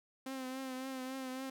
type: tone with vibrato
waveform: sawtooth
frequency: 261.4 Hz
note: C4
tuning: 1 cent flat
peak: -36 dBFS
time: 0.26-1.5 s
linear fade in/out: 5 ms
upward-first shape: triangle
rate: 3.6 Hz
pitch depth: 44 cents each way
effects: none